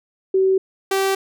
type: tone pair in turn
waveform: sine / sawtooth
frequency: 381 / 387.7 Hz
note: G4 / G4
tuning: -49 / -19 cents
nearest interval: unison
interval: 30 cents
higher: second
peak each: -13 dBFS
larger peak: neither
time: 0.34-0.58 / 0.91-1.15 s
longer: neither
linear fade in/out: 5 ms
effects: none